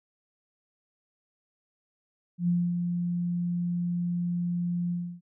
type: tone with ADSR envelope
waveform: sine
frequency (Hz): 174.61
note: F3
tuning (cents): 0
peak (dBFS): -21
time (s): 2.38-5.21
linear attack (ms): 100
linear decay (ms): 250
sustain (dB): -5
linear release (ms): 300
effects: none